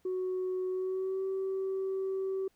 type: tone with pitch glide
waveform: sine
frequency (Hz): 370 to 383.3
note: F#4 to G4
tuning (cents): 0 to -39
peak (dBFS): -29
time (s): 0.05-2.48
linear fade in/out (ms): 5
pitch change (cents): +61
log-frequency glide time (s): 0.69-1.24
effects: tanh soft clip ceiling -28 dBFS + pink hiss -72 dBFS RMS until 2.55 s